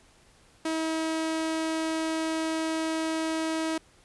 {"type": "tone", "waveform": "sawtooth", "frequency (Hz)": 320.6, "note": "E4", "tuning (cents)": -48, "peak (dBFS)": -23, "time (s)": [0.65, 3.78], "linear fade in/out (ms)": 5, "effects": ["pink hiss -59 dBFS RMS until 4.04 s", "resampled to 24000 Hz"]}